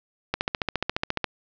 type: click train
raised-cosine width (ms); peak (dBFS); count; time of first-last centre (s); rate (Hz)
0.3; -8; 14; 0.34-1.243; 14.4
effects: resampled to 16000 Hz + 7-bit

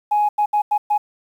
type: tone bursts at uneven times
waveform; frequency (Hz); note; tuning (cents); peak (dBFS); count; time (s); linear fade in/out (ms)
sine; 835; G#5; +9; -13; 5; 0.11-0.29 / 0.38-0.46 / 0.53-0.62 / 0.71-0.78 / 0.9-0.98; 10
effects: tanh soft clip ceiling -10 dBFS + 8-bit

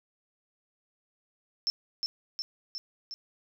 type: tone with echo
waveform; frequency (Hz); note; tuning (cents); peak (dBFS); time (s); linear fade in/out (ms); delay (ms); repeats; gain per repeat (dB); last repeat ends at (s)
sine; 5340; E8; +22; -25; 1.67-1.7; 0; 360; 4; -3; 3.14
effects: none

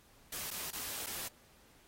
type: noise with dropouts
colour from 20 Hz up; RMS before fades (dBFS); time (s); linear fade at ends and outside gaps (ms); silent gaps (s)
white; -41; 0.32-1.28; 5; 0.506-0.511 / 0.707-0.729 / 1.063-1.067
effects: pink hiss -64 dBFS RMS until 1.87 s + AAC 48 kbps

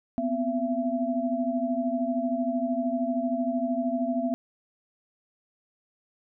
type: tone cluster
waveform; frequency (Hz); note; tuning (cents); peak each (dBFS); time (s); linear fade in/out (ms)
sine; 244.4 / 257.4 / 672; B3 / C4 / E5; -18 / -28 / +33; -29; 0.18-4.34; 0
effects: none

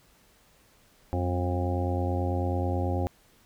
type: harmonic tone with a mistuned harmonic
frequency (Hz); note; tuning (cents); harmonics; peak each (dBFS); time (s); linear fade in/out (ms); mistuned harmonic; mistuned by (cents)
89.2; F2; +37; 1 / 2 / 3 / 4 / 5 / 6 / 7 / 8 / 9; -27 / -39 / -34 / -35 / -45 / -35 / -46 / -38 / -37; 1.13-3.07; 0; 2; +100
effects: pink hiss -61 dBFS RMS until 3.45 s

